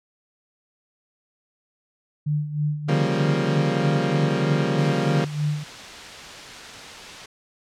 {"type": "tone with tremolo", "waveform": "sine", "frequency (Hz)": 149.3, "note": "D3", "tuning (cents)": 29, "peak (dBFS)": -19, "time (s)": [2.26, 5.64], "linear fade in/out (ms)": 10, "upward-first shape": "sine", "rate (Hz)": 3.2, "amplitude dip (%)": 70}
{"type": "chord", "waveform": "20% pulse", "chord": "G half-diminished seventh", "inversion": "second", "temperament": "equal", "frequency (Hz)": [138.59, 174.61, 196, 233.1], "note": ["Db3", "F3", "G3", "Bb3"], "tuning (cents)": [0, 0, 0, 0], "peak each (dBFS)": -22, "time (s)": [2.88, 5.25], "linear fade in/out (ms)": 10}
{"type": "noise", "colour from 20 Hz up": "white", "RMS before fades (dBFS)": -37, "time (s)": [4.78, 7.26], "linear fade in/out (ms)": 5}
{"effects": ["low-pass 5000 Hz 12 dB/octave"]}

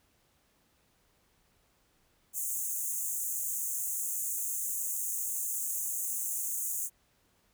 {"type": "high-pass noise", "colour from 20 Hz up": "pink", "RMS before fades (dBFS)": -34, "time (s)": [2.33, 6.9], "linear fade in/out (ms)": 50, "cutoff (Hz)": 6400, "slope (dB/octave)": 96, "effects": ["pink hiss -70 dBFS RMS until 7.53 s"]}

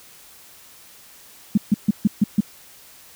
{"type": "tone bursts", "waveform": "sine", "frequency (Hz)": 207.7, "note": "G#3", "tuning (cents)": 0, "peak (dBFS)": -11, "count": 6, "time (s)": [1.55, 2.406], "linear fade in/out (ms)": 5, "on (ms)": 26, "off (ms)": 140, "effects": ["white hiss -47 dBFS RMS until 3.15 s"]}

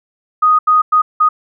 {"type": "tone bursts at uneven times", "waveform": "sine", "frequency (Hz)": 1244.5, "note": "D#6", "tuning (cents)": 0, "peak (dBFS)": -7, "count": 4, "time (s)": [[0.42, 0.59], [0.67, 0.82], [0.92, 1.02], [1.2, 1.29]], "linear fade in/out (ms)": 10, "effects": []}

